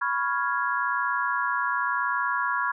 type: chord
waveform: sine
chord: C# dominant seventh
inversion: third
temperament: equal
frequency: 987.8 / 1108.7 / 1396.9 / 1661.2 Hz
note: B5 / C#6 / E#6 / G#6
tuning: 0 / 0 / 0 / 0 cents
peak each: -29 dBFS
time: 0.01-2.72 s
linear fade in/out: 10 ms
effects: none

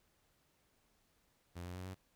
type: tone with pitch steps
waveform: sawtooth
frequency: 87.31 / 89.45 / 91.65 / 93.9 Hz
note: F2 / F2 / F#2 / F#2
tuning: 0 / +42 / -16 / +26 cents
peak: -40 dBFS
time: 1.55-1.95 s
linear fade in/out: 20 ms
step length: 100 ms
effects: pink hiss -75 dBFS RMS until 2.15 s

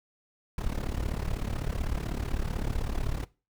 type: noise with amplitude modulation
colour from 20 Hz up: brown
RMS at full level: -27 dBFS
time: 0.58-3.25 s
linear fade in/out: 2 ms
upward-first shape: sine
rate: 35.9 Hz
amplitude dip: 85%
effects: noise-tail reverb RT60 0.3 s tail -20 dB re dry

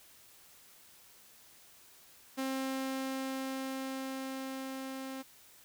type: tone with level ramp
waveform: sawtooth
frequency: 265.6 Hz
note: C4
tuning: 26 cents sharp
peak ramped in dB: -29 to -36 dBFS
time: 2.37-5.23 s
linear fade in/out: 20 ms
effects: white hiss -59 dBFS RMS until 5.64 s

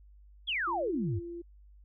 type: exponential sweep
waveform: sine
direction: down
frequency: 3520 to 82 Hz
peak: -29 dBFS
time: 0.47-1.2 s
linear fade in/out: 20 ms
type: tone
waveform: sine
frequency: 343 Hz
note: F4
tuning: 31 cents flat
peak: -38 dBFS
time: 0.67-1.42 s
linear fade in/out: 10 ms
effects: added 50 Hz sine -53 dBFS peak until 1.84 s

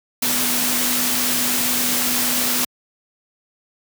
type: tone in noise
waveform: sine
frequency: 246.9 Hz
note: B3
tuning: in tune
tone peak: -28 dBFS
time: 0.22-2.65 s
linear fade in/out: 5 ms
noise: white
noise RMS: -20 dBFS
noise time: 0.22-2.65 s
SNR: -11 dB
effects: high-pass 100 Hz 12 dB/octave

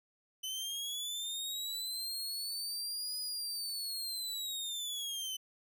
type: linear two-way sweep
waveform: sawtooth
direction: up then down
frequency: 3023 to 4965 to 3023 Hz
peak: -34 dBFS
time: 0.43-5.37 s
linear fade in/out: 10 ms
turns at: 3.19 s
effects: none

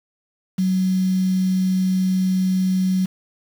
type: tone with quantisation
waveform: sine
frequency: 186.7 Hz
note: F#3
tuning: 16 cents sharp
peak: -16 dBFS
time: 0.58-3.06 s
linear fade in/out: 10 ms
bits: 6
effects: none

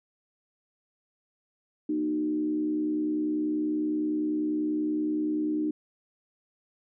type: tone with frequency modulation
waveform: sine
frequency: 305 Hz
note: D#4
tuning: 34 cents flat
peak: -25 dBFS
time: 1.89-5.71 s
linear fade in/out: 5 ms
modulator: 70.4 Hz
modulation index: 0.53
effects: none

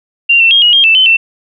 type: tone with pitch steps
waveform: sine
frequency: 2772 / 2691 / 3240 / 2895 / 3218 / 2653 / 3057 / 2683 Hz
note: F7 / E7 / G#7 / F#7 / G7 / E7 / G7 / E7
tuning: -14 / +35 / -43 / -38 / +45 / +10 / -44 / +30 cents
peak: -4 dBFS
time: 0.29-1.17 s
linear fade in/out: 10 ms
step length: 110 ms
effects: none

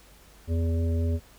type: harmonic tone with a mistuned harmonic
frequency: 82.41 Hz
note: E2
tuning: in tune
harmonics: 1 / 3 / 5 / 7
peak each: -23 / -33 / -37 / -40 dBFS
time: 0.47-1.2 s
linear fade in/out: 50 ms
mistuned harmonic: 1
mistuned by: +31 cents
effects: added 50 Hz sine -55 dBFS peak until 1.38 s + pink hiss -55 dBFS RMS until 1.38 s

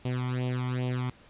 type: tone with flanger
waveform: sawtooth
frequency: 125.8 Hz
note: B2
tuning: 32 cents sharp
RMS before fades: -30 dBFS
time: 0.05-1.1 s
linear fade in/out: 5 ms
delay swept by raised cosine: 0.32 to 0.94 ms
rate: 2.5 Hz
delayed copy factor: +0.85
effects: pink hiss -56 dBFS RMS until 1.29 s + resampled to 8000 Hz

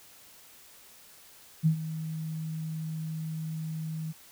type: tone with ADSR envelope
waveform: sine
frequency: 159 Hz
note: D#3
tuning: 38 cents sharp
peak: -18 dBFS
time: 1.63-4.13 s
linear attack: 32 ms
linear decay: 93 ms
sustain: -14 dB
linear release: 25 ms
effects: white hiss -54 dBFS RMS until 4.31 s

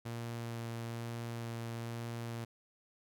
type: tone with vibrato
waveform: sawtooth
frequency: 116.54 Hz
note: A#2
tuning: in tune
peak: -35 dBFS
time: 0.05-2.45 s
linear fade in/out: 10 ms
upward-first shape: sine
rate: 1.1 Hz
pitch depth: 10 cents each way
effects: none

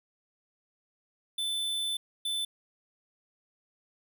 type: tone bursts at uneven times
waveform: square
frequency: 3520 Hz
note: A7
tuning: in tune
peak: -30 dBFS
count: 2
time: 1.38-1.97 / 2.25-2.45 s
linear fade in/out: 5 ms
effects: none

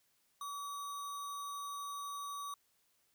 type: tone with sample-and-hold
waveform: sine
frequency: 1144 Hz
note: D6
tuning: 46 cents flat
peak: -40 dBFS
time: 0.41-2.54 s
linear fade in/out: 2 ms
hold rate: 4900 Hz
effects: white hiss -75 dBFS RMS until 3.14 s

